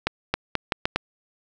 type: accelerating click train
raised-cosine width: 0.3 ms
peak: -5 dBFS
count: 6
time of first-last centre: 0.07-0.96 s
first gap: 270 ms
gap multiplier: 0.79
effects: none